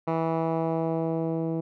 10% pulse tone with low-pass filter sweep, 163.2 Hz, E3, 17 cents flat, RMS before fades -27 dBFS, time 0.07-1.61 s, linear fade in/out 10 ms, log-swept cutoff 1300 to 380 Hz, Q 1, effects none

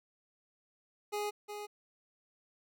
25% pulse tone with echo, 415.3 Hz, G#4, in tune, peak -30 dBFS, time 1.12-1.31 s, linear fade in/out 20 ms, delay 360 ms, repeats 1, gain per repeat -7 dB, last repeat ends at 1.67 s, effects none

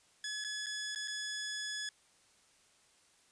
15% pulse tone with dropouts, 1700 Hz, G#6, 40 cents sharp, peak -31 dBFS, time 0.24-1.89 s, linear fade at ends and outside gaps 2 ms, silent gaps 0.441-0.446 / 0.661-0.666 / 0.949-0.958 / 1.076-1.08 s, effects white hiss -67 dBFS RMS until 3.31 s + resampled to 22050 Hz

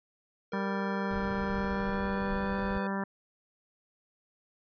square tone with pitch glide, 466.2 to 499.7 Hz, A#4 to B4, 0 to +20 cents, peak -39 dBFS, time 0.52-2.87 s, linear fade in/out 2 ms, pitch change +120 cents, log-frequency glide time 1.46-2.59 s
harmonic tone, 196 Hz, G3, in tune, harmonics 1 / 2 / 3 / 4 / 5 / 6 / 7 / 8 / 9, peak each -32 / -40 / -41 / -43 / -38 / -45 / -44 / -44 / -42 dBFS, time 0.53-3.04 s, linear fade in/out 5 ms
brown noise, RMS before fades -40 dBFS, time 1.11-2.78 s, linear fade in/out 0 ms
effects resampled to 11025 Hz

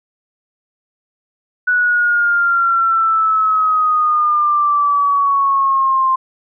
sine exponential sweep, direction down, 1480 to 1046.5 Hz, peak -11 dBFS, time 1.67-6.16 s, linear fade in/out 10 ms, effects none

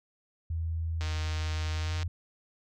sine tone with pitch glide, 81.9 to 85.97 Hz, E2 to F2, -11 to -27 cents, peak -29 dBFS, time 0.5-2.08 s, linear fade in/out 5 ms, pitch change +84 cents, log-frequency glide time 1.8-1.92 s
click train, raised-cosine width 0.2 ms, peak -22 dBFS, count 158, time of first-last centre 1.01-2.029 s, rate 154 Hz
effects none

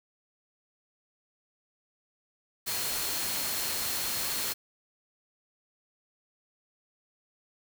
sine tone in noise, 4259 Hz, C8, 30 cents sharp, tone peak -40 dBFS, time 2.66-4.54 s, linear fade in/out 20 ms, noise white, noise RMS -32 dBFS, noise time 2.66-4.54 s, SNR -11 dB, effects none

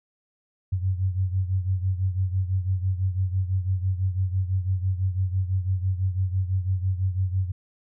sine beating tone pair, 92.5 / 98.5 Hz, F#2 / G2, 0 / +9 cents, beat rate 6 Hz, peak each -23 / -28 dBFS, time 0.72-7.52 s, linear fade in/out 10 ms, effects none

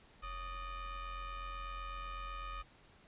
45% pulse ring-modulated tone, 599 Hz, D5, 34 cents sharp, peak -38 dBFS, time 0.22-2.63 s, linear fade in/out 20 ms, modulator 643 Hz, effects pink hiss -63 dBFS RMS until 3.07 s + resampled to 8000 Hz

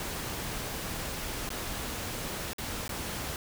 pink noise with dropouts, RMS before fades -36 dBFS, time 0-3.36 s, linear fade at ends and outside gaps 1 ms, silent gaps 1.491-1.503 / 2.533-2.583 / 2.879-2.892 s, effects none

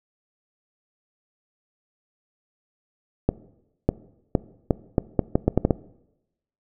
accelerating click train, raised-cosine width 2 ms, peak -4 dBFS, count 11, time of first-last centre 3.29-5.708 s, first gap 600 ms, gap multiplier 0.77, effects noise-tail reverb RT60 0.9 s tail -20 dB re dry

